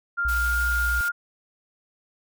sine tone with pitch glide, 1396.9 to 1412.3 Hz, F6 to F6, 0 to +19 cents, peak -22 dBFS, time 0.17-1.12 s, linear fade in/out 20 ms, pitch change +19 cents, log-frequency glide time 0.3-0.58 s
sine tone, 61.3 Hz, B1, 12 cents flat, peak -25 dBFS, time 0.25-1.01 s, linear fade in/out 0 ms
white high-pass noise, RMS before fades -37 dBFS, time 0.28-1.09 s, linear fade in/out 10 ms, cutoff 790 Hz, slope 96 dB/octave
effects none

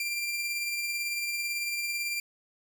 sawtooth tone with tremolo, 2374 Hz, D7, 18 cents sharp, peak -25 dBFS, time 0-2.2 s, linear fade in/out 2 ms, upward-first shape triangle, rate 18 Hz, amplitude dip 35%, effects none

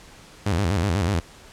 sawtooth tone with vibrato, 92.2 Hz, F#2, 6 cents flat, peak -16 dBFS, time 0.46-1.2 s, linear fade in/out 5 ms, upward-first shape square, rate 8.1 Hz, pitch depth 170 cents each way, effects pink hiss -47 dBFS RMS until 1.52 s + low-pass 9000 Hz 12 dB/octave

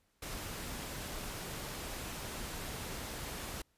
pink noise, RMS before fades -42 dBFS, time 0.22-3.62 s, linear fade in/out 5 ms, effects pink hiss -75 dBFS RMS until 3.77 s + resampled to 32000 Hz

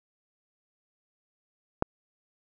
click, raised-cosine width 1 ms, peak -9 dBFS, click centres 1.824 s, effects none

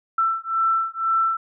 sine beating tone pair, 1334 / 1336 Hz, E6 / E6, +20 / +23 cents, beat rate 2 Hz, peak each -22 / -22 dBFS, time 0.18-1.37 s, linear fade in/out 5 ms, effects none

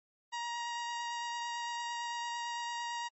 sawtooth tone with vibrato, 946 Hz, A#5, 25 cents sharp, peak -32 dBFS, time 0.32-3.09 s, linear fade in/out 20 ms, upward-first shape sine, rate 8.9 Hz, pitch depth 10 cents each way, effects MP3 32 kbps

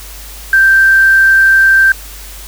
sine tone with quantisation, 1568 Hz, G6, in tune, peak -4 dBFS, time 0.53-1.92 s, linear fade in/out 2 ms, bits 5, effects added 50 Hz sine -30 dBFS peak until 2.47 s + white hiss -32 dBFS RMS until 2.47 s

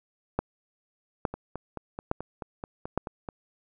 two click trains, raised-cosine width 1 ms, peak -11 / -21 dBFS, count 4 / 10, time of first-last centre 0.39-2.976 / 1.34-3.288 s, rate 1.16 / 4.62 Hz, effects none

